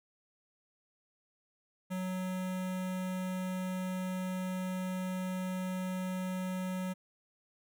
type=tone with notch filter; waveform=square; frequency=185 Hz; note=F#3; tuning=in tune; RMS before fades=-36 dBFS; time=1.9-6.94 s; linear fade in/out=20 ms; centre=4700 Hz; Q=1.8; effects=none